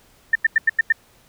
sine tone bursts, 1799 Hz, A6, 38 cents sharp, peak -11 dBFS, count 6, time 0.33-0.924 s, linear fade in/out 5 ms, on 24 ms, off 90 ms, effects pink hiss -55 dBFS RMS until 1.28 s

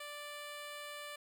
10% pulse tone, 587.3 Hz, D5, in tune, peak -36 dBFS, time 0-1.16 s, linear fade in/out 5 ms, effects none

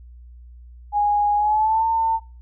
sine tone with pitch glide, 826 to 900.8 Hz, G#5 to A5, -10 to +40 cents, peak -16 dBFS, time 0.92-2.2 s, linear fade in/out 50 ms, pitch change +150 cents, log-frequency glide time 1.36-1.85 s, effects noise-tail reverb RT60 0.3 s tail -17 dB re dry + added 60 Hz sine -40 dBFS peak until 2.41 s

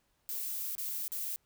violet noise with dropouts, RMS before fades -37 dBFS, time 0.29-1.36 s, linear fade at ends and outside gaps 0 ms, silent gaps 0.752-0.781 / 1.08-1.119 s, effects pink hiss -75 dBFS RMS until 1.45 s

